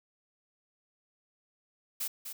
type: noise with echo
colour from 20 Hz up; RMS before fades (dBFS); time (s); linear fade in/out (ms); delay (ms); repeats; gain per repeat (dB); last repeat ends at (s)
blue; -34; 2-2.08; 10; 250; 1; -7; 2.33
effects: none